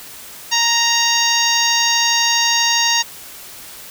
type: harmonic tone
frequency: 932.3 Hz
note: A#5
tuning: in tune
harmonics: 1 / 2 / 3 / 4 / 5 / 6 / 7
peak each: -21 / -21 / -21 / -21 / -21 / -21 / -21 dBFS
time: 0.51-3.03 s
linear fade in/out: 20 ms
effects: white hiss -36 dBFS RMS until 3.9 s